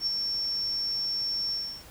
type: tone with ADSR envelope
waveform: sine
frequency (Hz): 5450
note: F8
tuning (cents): -43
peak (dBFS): -23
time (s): 0-1.84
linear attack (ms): 66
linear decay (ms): 17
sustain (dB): -4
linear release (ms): 320
effects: pink hiss -50 dBFS RMS until 1.9 s